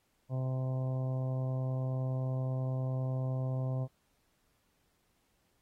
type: harmonic tone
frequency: 130 Hz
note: C3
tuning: 11 cents flat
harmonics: 1 / 2 / 3 / 4 / 5 / 6 / 7 / 8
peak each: -31 / -44 / -50 / -45 / -45 / -54 / -57 / -55 dBFS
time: 0.29-3.88 s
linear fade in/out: 50 ms
effects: pink hiss -75 dBFS RMS until 5.61 s + AAC 48 kbps